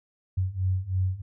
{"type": "beating tone pair", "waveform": "sine", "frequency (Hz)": [91.7, 94.8], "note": ["F#2", "F#2"], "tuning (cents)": [-15, 43], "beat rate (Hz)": 3.1, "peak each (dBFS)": [-28, -26], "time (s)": [0.37, 1.22], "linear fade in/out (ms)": 10, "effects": []}